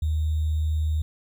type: tone with sample-and-hold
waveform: sine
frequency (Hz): 77.78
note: D#2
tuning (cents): 0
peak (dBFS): -21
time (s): 0.02-1.02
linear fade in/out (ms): 5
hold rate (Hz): 3675
effects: none